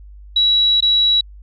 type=tone with dropouts; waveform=sine; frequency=3900 Hz; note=B7; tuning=23 cents flat; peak=-11 dBFS; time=0.36-1.21 s; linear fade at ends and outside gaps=5 ms; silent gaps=0.806-0.824 s; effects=added 50 Hz sine -36 dBFS peak until 1.42 s